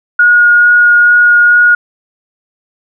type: tone with vibrato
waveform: sine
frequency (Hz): 1440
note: F#6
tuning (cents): -47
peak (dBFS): -3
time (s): 0.19-1.75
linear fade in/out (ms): 5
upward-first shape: sine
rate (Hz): 2.3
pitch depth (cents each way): 8
effects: none